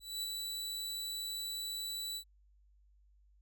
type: tone with ADSR envelope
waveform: sawtooth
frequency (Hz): 3951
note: B7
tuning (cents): 0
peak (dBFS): -32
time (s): 0-2.24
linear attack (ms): 230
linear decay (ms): 21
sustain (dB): -3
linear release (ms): 77
effects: added 50 Hz sine -63 dBFS peak until 3.41 s